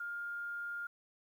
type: tone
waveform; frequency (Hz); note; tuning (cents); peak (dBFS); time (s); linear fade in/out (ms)
sine; 1409; F6; +15; -38; 0-0.87; 5
effects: 11-bit